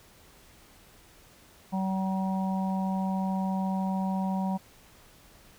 harmonic tone, 190.2 Hz, F#3, 48 cents sharp, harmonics 1 / 3 / 4 / 5, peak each -27 / -41 / -36 / -37 dBFS, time 1.72-4.58 s, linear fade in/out 20 ms, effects pink hiss -56 dBFS RMS until 5.58 s

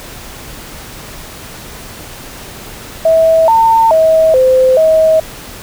sine tone with pitch steps, 649 / 904 / 641 / 517 / 637 Hz, E5 / A5 / E5 / C5 / D#5, -27 / +47 / -49 / -21 / +41 cents, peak -5 dBFS, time 3.05-5.2 s, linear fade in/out 5 ms, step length 430 ms, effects pink hiss -30 dBFS RMS until 5.62 s

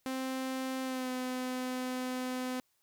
sawtooth tone with pitch glide, 261.6 to 254.2 Hz, C4 to C4, 0 to -50 cents, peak -30 dBFS, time 0.06-2.6 s, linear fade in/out 0 ms, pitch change -50 cents, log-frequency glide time 0.83-1.1 s, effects white hiss -75 dBFS RMS until 2.82 s

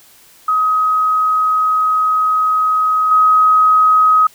sine tone with level steps, 1264 Hz, D#6, 27 cents sharp, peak -11 / -7 dBFS, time 0.48-4.27 s, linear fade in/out 5 ms, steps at 3.11 s, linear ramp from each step 5 ms, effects white hiss -46 dBFS RMS until 4.34 s

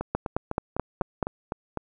two click trains, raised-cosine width 1 ms, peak -10 / -15 dBFS, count 6 / 8, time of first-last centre 0.15-1.228 / 0.01-1.773 s, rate 4.64 / 3.97 Hz, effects none

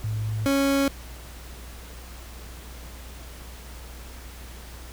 sine / 30% pulse tone pair in turn, 108.3 / 276.1 Hz, A2 / C#4, -27 / -7 cents, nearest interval octave + major third, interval 1620 cents, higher second, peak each -25 / -17 dBFS, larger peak second, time 0.04-0.46 / 0.46-0.88 s, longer neither, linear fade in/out 0 ms, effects added 60 Hz sine -40 dBFS peak until 4.92 s + pink hiss -45 dBFS RMS until 4.92 s

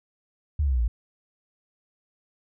sine exponential sweep, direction down, 77.78 to 53.4 Hz, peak -20 dBFS, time 0.59-0.88 s, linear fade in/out 5 ms, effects none

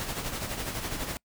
pink noise with tremolo, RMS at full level -32 dBFS, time 0-1.17 s, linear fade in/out 0 ms, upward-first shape sine, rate 12 Hz, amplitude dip 50%, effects noise-tail reverb RT60 0.1 s tail -26 dB re dry

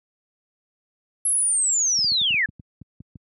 sine linear sweep, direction down, 11175 to 1653 Hz, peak -18 dBFS, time 1.25-2.46 s, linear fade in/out 5 ms
clicks, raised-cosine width 5 ms, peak -26 dBFS, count 11, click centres 1.989 / 2.045 / 2.119 / 2.215 / 2.307 / 2.343 / 2.49 / 2.597 / 2.816 / 3.005 / 3.157 s
effects high-pass 100 Hz 12 dB/octave

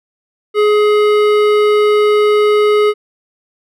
sine tone with hard clipping, 420 Hz, G#4, 19 cents sharp, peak -10 dBFS, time 0.54-2.94 s, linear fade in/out 50 ms, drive 14 dB, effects none

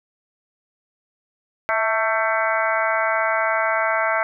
harmonic tone with a mistuned harmonic, 223 Hz, A3, 23 cents sharp, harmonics 3 / 4 / 5 / 6 / 7 / 8 / 9 / 10, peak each -23 / -26 / -28 / -25 / -25 / -38 / -27 / -30 dBFS, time 1.69-4.23 s, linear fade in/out 0 ms, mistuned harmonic 3, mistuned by -34 cents, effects none

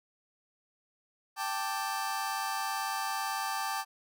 sawtooth chord, G suspended second, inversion none, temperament just, 784 / 882 / 1176 Hz, G5 / A5 / D6, 0 / +4 / +2 cents, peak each -32 dBFS, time 1.36-3.85 s, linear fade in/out 50 ms, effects none

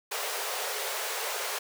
pink high-pass noise, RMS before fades -33 dBFS, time 0.11-1.59 s, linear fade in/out 10 ms, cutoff 400 Hz, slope 96 dB/octave, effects none

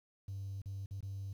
triangle tone with dropouts, 98 Hz, G2, in tune, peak -36 dBFS, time 0.28-1.33 s, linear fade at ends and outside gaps 5 ms, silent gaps 0.618-0.657 / 0.86-0.909 / 1.007-1.027 s, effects tanh soft clip ceiling -36 dBFS + 11-bit

